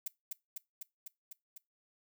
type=noise with echo; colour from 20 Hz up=violet; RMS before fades=-36 dBFS; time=0.06-0.08 s; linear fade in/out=5 ms; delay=250 ms; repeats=6; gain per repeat=-2 dB; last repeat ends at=1.58 s; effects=noise-tail reverb RT60 0.2 s tail -22 dB re dry